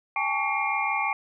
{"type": "tone cluster", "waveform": "sine", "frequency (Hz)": [805, 871, 1130, 2145, 2378], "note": ["G5", "A5", "C#6", "C7", "D7"], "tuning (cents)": [46, -18, 33, 42, 21], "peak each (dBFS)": -30, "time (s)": [0.16, 1.13], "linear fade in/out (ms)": 2, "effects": []}